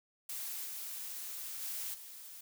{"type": "noise with level steps", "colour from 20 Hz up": "blue", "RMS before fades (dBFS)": [-41, -43, -40, -50], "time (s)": [0.29, 2.41], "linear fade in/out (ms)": 5, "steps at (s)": [0.64, 1.61, 1.93], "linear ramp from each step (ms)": 20, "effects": []}